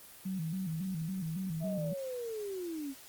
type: tone with vibrato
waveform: sine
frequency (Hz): 174.2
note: F3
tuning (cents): -4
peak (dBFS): -33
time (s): 0.25-1.94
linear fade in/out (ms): 10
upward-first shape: square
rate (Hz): 3.6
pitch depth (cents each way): 140
type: linear sweep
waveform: sine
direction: down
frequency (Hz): 659.3 to 260.6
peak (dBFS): -36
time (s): 1.6-2.95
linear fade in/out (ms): 50
effects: white hiss -53 dBFS RMS until 3.08 s + Opus 24 kbps